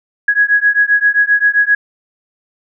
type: beating tone pair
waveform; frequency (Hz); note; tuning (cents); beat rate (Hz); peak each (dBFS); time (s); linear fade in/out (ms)
sine; 1661.2 / 1668.8; G#6 / G#6; 0 / +8; 7.6; -12; 0.28-1.75; 5
effects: none